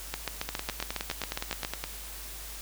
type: two click trains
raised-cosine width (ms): 0.2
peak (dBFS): -14 / -13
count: 14 / 12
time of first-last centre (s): 0.49-1.84 / 0.14-1.649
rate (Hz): 9.63 / 7.29
effects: added 50 Hz sine -44 dBFS peak until 2.61 s + white hiss -43 dBFS RMS until 2.61 s